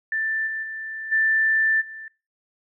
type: tone with level steps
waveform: sine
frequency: 1771 Hz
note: A6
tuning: 11 cents sharp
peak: -22 / -26 / -30 / -17 / -35 dBFS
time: 0.12-2.08 s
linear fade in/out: 2 ms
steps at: 0.46 / 0.62 / 1.11 / 1.8 s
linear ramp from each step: 20 ms
effects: noise-tail reverb RT60 0.3 s tail -22 dB re dry